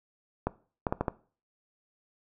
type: clicks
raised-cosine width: 1 ms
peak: -13 dBFS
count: 5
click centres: 0.47 / 0.868 / 0.925 / 1.01 / 1.082 s
effects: noise-tail reverb RT60 0.4 s tail -19 dB re dry